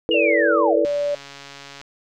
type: chord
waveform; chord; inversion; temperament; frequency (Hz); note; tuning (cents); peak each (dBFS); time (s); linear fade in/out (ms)
sine; E suspended fourth; none; equal with one note detuned; 329.6 / 440 / 485.4; E4 / A4 / B4; 0 / 0 / -30; -22; 0.09-0.85; 0
type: linear sweep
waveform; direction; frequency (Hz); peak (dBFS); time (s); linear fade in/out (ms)
sine; down; 2900 to 429.8; -19; 0.11-0.79; 5
type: tone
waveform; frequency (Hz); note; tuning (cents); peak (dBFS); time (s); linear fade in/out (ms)
sine; 579; D5; -25; -19; 0.14-1.15; 5
type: click train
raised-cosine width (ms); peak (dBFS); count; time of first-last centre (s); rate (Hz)
0.2; -21; 136; 0.85-1.814; 140
effects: none